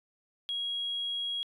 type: tone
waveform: sine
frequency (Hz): 3300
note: G#7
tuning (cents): -12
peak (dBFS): -30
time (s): 0.49-1.43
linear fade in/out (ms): 0
effects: tanh soft clip ceiling -26 dBFS